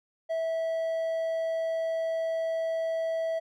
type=tone; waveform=triangle; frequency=653 Hz; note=E5; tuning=17 cents flat; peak=-25 dBFS; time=0.29-3.4 s; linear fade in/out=20 ms; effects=none